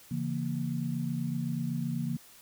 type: chord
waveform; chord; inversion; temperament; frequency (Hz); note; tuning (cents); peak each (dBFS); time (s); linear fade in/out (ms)
sine; A# diminished; first; just; 139.85 / 167.82 / 233.1; C#3 / E3 / A#3; +16 / +31 / 0; -34; 0.11-2.17; 5
effects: white hiss -55 dBFS RMS until 2.41 s